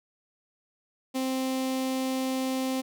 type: tone with notch filter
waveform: sawtooth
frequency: 261.6 Hz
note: C4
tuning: in tune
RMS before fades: -29 dBFS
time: 1.14-2.82 s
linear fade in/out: 20 ms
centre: 1500 Hz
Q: 1.4
effects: none

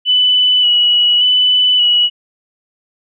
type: tone with vibrato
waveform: sine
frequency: 2960 Hz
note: F#7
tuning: in tune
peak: -8 dBFS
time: 0.05-2.1 s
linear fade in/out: 50 ms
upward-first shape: square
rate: 0.86 Hz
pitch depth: 19 cents each way
effects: none

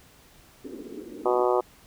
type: band-pass noise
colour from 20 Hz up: pink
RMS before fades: -40 dBFS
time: 0.64-1.44 s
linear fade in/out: 5 ms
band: 240 to 440 Hz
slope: 48 dB/octave
type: harmonic tone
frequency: 123.47 Hz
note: B2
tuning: in tune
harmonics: 3 / 4 / 5 / 6 / 7 / 8 / 9 / 10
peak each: -24 / -26 / -28 / -30 / -31 / -32 / -33 / -34 dBFS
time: 1.25-1.61 s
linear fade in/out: 10 ms
effects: pink hiss -55 dBFS RMS until 1.86 s

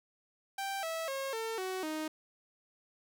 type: tone with pitch steps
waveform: sawtooth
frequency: 784 / 651.7 / 541.7 / 450.3 / 374.3 / 311.1 Hz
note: G5 / E5 / C#5 / A4 / F#4 / D#4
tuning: 0 / -20 / -40 / +40 / +20 / 0 cents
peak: -31 dBFS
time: 0.58-2.08 s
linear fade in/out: 5 ms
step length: 250 ms
effects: none

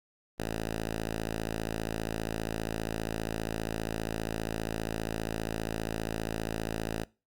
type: tone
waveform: 5% pulse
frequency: 55 Hz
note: A1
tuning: in tune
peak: -21 dBFS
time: 0.38-7.05 s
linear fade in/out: 20 ms
effects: noise-tail reverb RT60 0.3 s tail -23 dB re dry + Opus 48 kbps

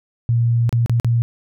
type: tone with dropouts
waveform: sine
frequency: 117.5 Hz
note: A#2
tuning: 14 cents sharp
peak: -13 dBFS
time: 0.29-1.22 s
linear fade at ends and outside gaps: 0 ms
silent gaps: 0.693-0.727 / 0.861-0.896 / 0.999-1.046 s
effects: none

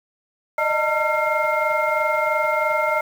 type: tone cluster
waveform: sine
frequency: 604 / 627 / 905 / 1368 / 2125 Hz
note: D5 / D#5 / A5 / F6 / C7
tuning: +48 / +13 / +48 / -36 / +26 cents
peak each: -24 dBFS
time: 0.58-3.01 s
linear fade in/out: 5 ms
effects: tanh soft clip ceiling -7 dBFS + 7-bit

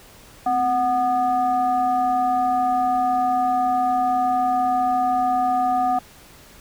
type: tone with frequency modulation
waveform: sine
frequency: 740 Hz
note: F#5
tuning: in tune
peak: -17 dBFS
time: 0.46-5.99 s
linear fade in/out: 5 ms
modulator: 482 Hz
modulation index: 0.57
effects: pink hiss -47 dBFS RMS until 6.6 s

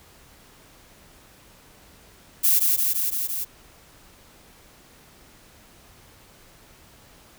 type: noise with echo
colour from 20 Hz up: violet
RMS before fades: -18 dBFS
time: 2.43-2.6 s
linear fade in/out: 20 ms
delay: 170 ms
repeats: 5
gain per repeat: -2 dB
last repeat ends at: 3.45 s
effects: pink hiss -52 dBFS RMS until 7.38 s

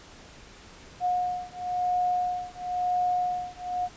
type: beating tone pair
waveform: sine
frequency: 721 / 721.98 Hz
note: F#5 / F#5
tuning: -45 / -43 cents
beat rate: 0.98 Hz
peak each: -28 dBFS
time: 1-3.89 s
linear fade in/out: 50 ms
effects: pink hiss -49 dBFS RMS until 3.96 s + resampled to 16000 Hz

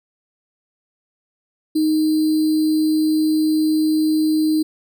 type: tone with sample-and-hold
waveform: sine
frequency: 311.1 Hz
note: D#4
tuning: in tune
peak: -14 dBFS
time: 1.75-4.63 s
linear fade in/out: 10 ms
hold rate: 4410 Hz
effects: none

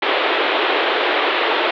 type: band-pass noise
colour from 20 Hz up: pink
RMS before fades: -18 dBFS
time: 0.02-1.71 s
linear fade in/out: 5 ms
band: 330 to 3700 Hz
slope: 48 dB/octave
effects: none

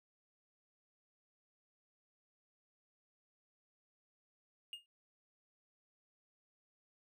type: tone with exponential decay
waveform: triangle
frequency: 2838 Hz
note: F7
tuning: 27 cents sharp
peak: -38 dBFS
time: 4.73-4.86 s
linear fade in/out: 1 ms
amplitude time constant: 27 ms
effects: none

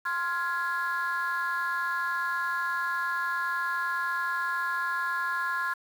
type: chord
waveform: sine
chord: F minor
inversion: second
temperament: just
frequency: 1047.7 / 1396.9 / 1676.3 Hz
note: C6 / F6 / Ab6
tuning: +2 / 0 / +16 cents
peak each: -30 dBFS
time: 0.05-5.74 s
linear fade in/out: 10 ms
effects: tanh soft clip ceiling -22 dBFS + 8-bit

